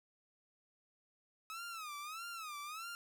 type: tone with vibrato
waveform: sawtooth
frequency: 1274 Hz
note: D#6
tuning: 41 cents sharp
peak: -40 dBFS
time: 1.5-2.95 s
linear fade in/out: 0 ms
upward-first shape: sine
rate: 1.6 Hz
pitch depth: 160 cents each way
effects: none